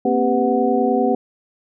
sine tone cluster, 234.8 / 264.9 / 397.4 / 499.7 / 739 Hz, A#3 / C4 / G4 / B4 / F#5, +13 / +22 / +24 / +20 / -2 cents, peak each -21 dBFS, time 0.05-1.15 s, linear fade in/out 5 ms, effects none

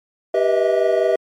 triangle tone cluster, 389.7 / 486.8 / 628 / 653 Hz, G4 / B4 / D#5 / E5, -10 / -25 / +16 / -17 cents, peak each -18 dBFS, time 0.34-1.16 s, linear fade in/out 5 ms, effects MP3 64 kbps

